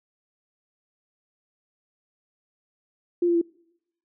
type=tone with pitch steps; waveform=sine; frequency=349.2 / 343.4 / 337.7 Hz; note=F4 / F4 / E4; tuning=0 / -29 / +42 cents; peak=-18 dBFS; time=3.22-3.415 s; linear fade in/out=5 ms; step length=65 ms; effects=noise-tail reverb RT60 0.8 s tail -25 dB re dry